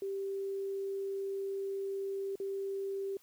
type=tone with dropouts; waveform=sine; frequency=392 Hz; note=G4; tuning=in tune; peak=-34 dBFS; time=0.02-3.17 s; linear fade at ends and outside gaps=2 ms; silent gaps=2.356-2.4 s; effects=white hiss -65 dBFS RMS until 3.22 s